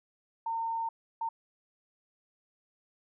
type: tone bursts at uneven times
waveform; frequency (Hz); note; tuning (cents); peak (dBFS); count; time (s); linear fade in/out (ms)
sine; 911; A#5; -40; -30; 2; 0.46-0.89 / 1.21-1.29; 5
effects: none